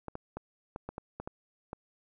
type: clicks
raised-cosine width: 1 ms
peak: -24 dBFS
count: 9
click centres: 0.083 / 0.154 / 0.37 / 0.761 / 0.89 / 0.981 / 1.2 / 1.275 / 1.731 s
effects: none